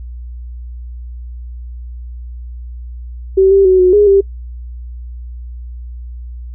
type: tone with pitch steps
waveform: sine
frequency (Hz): 383.3 / 392.2 / 373.5 / 365.7 / 413.1 / 393.7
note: G4 / G4 / F#4 / F#4 / G#4 / G4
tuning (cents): -39 / +1 / +16 / -20 / -9 / +8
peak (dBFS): -5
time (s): 3.37-4.21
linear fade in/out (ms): 10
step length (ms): 140
effects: noise-tail reverb RT60 0.1 s tail -24 dB re dry + added 60 Hz sine -25 dBFS peak until 6.54 s